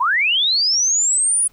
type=linear sweep; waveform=sine; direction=up; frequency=906 to 9956 Hz; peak=-14 dBFS; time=0-1.48 s; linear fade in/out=10 ms; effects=pink hiss -56 dBFS RMS until 1.52 s